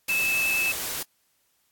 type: noise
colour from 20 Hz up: white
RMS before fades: -31 dBFS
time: 0.08-1.03 s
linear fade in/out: 5 ms
type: tone with vibrato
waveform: sine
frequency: 2616 Hz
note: E7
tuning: 14 cents flat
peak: -22 dBFS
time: 0.09-0.72 s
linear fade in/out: 5 ms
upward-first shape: triangle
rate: 11 Hz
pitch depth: 12 cents each way
effects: white hiss -69 dBFS RMS until 1.71 s + AAC 64 kbps